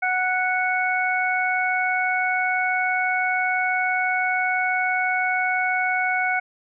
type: harmonic tone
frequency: 739 Hz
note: F#5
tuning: 2 cents flat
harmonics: 1 / 2 / 3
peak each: -24 / -24 / -24 dBFS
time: 0.02-6.4 s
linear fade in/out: 10 ms
effects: none